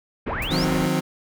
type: linear sweep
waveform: sine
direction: up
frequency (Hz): 51.4 to 5660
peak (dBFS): -27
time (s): 0.26-0.65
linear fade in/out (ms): 10
type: low-pass noise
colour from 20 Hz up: pink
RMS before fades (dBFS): -30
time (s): 0.26-0.87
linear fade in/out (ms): 10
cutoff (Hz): 2300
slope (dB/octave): 24
type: noise with exponential decay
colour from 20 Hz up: blue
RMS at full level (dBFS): -33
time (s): 0.42-0.56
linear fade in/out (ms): 2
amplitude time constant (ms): 29
type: chord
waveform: 30% pulse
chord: C diminished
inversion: first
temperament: equal with one note detuned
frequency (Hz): 155.56 / 182.24 / 261.6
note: Eb3 / Gb3 / C4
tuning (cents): 0 / -26 / 0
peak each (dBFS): -22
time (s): 0.5-1.01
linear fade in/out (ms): 20
effects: none